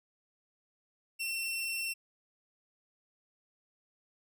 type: tone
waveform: sawtooth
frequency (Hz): 2706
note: E7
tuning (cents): +45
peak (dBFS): -30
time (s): 1.19-1.94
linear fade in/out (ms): 20
effects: none